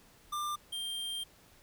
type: tone pair in turn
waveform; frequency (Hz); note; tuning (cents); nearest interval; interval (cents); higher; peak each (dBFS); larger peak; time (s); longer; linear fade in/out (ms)
square; 1192 / 3182; D6 / G7; +25 / +25; octave + perfect fourth; 1700; second; -34 / -36; first; 0.32-0.56 / 0.72-1.24; second; 10
effects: pink hiss -61 dBFS RMS until 1.62 s